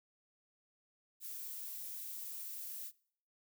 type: noise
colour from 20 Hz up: violet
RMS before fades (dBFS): -45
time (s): 1.2-2.92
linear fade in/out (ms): 50
effects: noise-tail reverb RT60 0.6 s tail -23 dB re dry